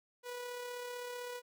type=tone with amplitude modulation; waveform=sawtooth; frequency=490 Hz; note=B4; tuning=14 cents flat; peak=-36 dBFS; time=0.23-1.42 s; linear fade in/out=50 ms; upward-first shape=sine; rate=35.7 Hz; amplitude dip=30%; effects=none